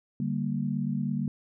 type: chord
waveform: sine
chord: G minor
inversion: second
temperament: equal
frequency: 146.83 / 196 / 233.1 Hz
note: D3 / G3 / Bb3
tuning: 0 / 0 / 0 cents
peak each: -31 dBFS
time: 0.2-1.28 s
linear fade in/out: 2 ms
effects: none